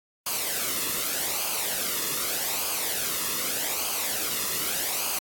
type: noise with flanger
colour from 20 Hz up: white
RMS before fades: -28 dBFS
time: 0.26-5.19 s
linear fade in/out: 5 ms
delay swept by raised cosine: 0.53 to 1.31 ms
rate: 0.83 Hz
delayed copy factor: -0.6
effects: AAC 64 kbps